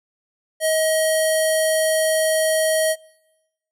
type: tone with low-pass filter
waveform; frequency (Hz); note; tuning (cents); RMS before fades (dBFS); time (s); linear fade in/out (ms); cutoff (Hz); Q
square; 633; D#5; +30; -19; 0.6-2.96; 50; 11000; 4.8
effects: noise-tail reverb RT60 1.0 s tail -25 dB re dry